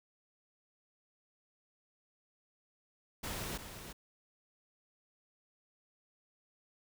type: noise with echo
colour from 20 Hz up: pink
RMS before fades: -40 dBFS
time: 3.23-3.58 s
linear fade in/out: 10 ms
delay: 350 ms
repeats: 1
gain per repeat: -8 dB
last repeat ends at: 3.93 s
effects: none